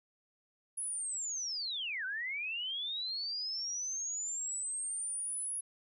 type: linear two-way sweep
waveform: sine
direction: down then up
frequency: 10548 to 1480 to 10548 Hz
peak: -35 dBFS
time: 0.77-5.61 s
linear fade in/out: 10 ms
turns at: 2.05 s
effects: none